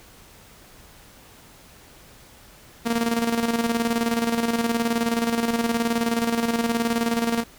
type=tone with tremolo; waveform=sawtooth; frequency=232.3 Hz; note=A#3; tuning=6 cents flat; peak=-15 dBFS; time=2.85-7.44 s; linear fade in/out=20 ms; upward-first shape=square; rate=19 Hz; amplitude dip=55%; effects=pink hiss -49 dBFS RMS until 7.58 s